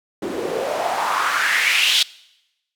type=noise with band-pass filter sweep; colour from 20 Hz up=white; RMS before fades=-20 dBFS; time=0.22-2.03 s; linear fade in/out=5 ms; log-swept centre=300 to 3600 Hz; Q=3.9; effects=noise-tail reverb RT60 0.9 s tail -22 dB re dry